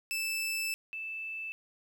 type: tone pair in turn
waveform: sawtooth / sine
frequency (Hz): 2637 / 2637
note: E7 / E7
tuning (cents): 0 / 0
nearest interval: unison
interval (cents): 0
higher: neither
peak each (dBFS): -28 / -36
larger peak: first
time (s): 0.11-0.74 / 0.93-1.52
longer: first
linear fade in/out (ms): 0
effects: 11-bit